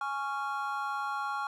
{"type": "chord", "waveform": "triangle", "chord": "Db major", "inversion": "second", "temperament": "just", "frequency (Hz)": [831.5, 1108.7, 1385.9], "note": ["Ab5", "Db6", "F6"], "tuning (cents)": [2, 0, -14], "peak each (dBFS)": [-34, -34, -34], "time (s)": [0.01, 1.47], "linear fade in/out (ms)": 2, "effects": []}